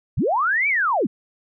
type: linear two-way sweep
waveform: sine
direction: up then down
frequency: 61.74 to 2349 to 159 Hz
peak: -17 dBFS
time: 0.17-1.07 s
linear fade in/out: 10 ms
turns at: 0.68 s
effects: none